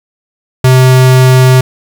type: tone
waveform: square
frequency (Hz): 129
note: C3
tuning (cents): -24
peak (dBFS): -3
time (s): 0.64-1.61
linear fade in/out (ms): 5
effects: 7-bit